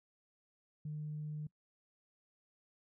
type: tone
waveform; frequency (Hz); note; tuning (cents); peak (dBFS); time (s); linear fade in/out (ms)
sine; 151.3; D#3; -48; -38; 0.85-1.47; 5
effects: noise-tail reverb RT60 0.1 s tail -23 dB re dry + tanh soft clip ceiling -34 dBFS